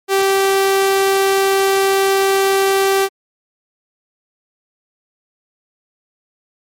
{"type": "tone", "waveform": "sawtooth", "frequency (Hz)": 389.3, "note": "G4", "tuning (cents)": -12, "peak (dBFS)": -8, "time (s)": [0.08, 3.09], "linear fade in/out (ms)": 50, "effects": ["MP3 64 kbps"]}